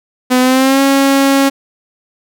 sawtooth tone with pitch glide, 252.8 to 274.1 Hz, B3 to C#4, +41 to -19 cents, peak -4 dBFS, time 0.3-1.5 s, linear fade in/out 20 ms, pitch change +140 cents, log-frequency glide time 0.4-0.81 s, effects none

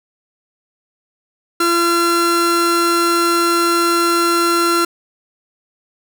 45% pulse tone pair together, 341.5 / 1366 Hz, F4 / F6, -39 / -39 cents, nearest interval 2 octaves, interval 2400 cents, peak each -16 / -16 dBFS, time 1.6-4.85 s, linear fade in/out 5 ms, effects none

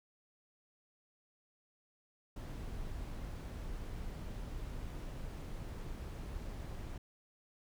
brown noise, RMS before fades -43 dBFS, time 2.36-6.98 s, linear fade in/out 5 ms, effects none

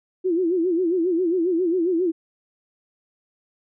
sine tone with vibrato, 349.4 Hz, F4, 1 cent sharp, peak -18 dBFS, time 0.24-2.12 s, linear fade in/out 20 ms, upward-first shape sine, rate 7.4 Hz, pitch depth 130 cents each way, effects none

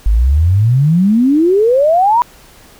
sine exponential sweep, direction up, 49 to 996 Hz, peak -7 dBFS, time 0.06-2.22 s, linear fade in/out 0 ms, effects pink hiss -42 dBFS RMS until 2.79 s

